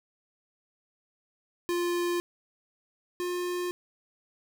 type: tone pair in turn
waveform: square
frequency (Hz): 349.2 / 355.9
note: F4 / F4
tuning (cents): 0 / +33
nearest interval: unison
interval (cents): 33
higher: second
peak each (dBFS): -27 / -30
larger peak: first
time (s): 1.69-2.2 / 3.2-3.71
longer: neither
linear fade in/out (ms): 0
effects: none